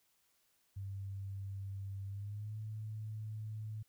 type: tone with pitch glide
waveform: sine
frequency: 98 to 108.11 Hz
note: G2 to A2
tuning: 0 to -30 cents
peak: -40 dBFS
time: 0.76-3.83 s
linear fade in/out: 10 ms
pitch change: +170 cents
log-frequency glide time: 2.06-2.57 s
effects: white hiss -75 dBFS RMS until 3.88 s